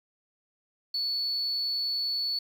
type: tone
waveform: sine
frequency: 4435 Hz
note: C#8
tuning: in tune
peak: -26 dBFS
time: 0.94-2.39 s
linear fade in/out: 5 ms
effects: tanh soft clip ceiling -22 dBFS + 9-bit